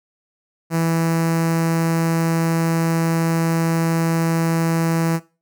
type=tone with notch filter; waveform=sawtooth; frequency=164.81 Hz; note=E3; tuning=in tune; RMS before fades=-19 dBFS; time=0.7-5.2 s; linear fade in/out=50 ms; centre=3400 Hz; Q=1.3; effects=noise-tail reverb RT60 0.3 s tail -18 dB re dry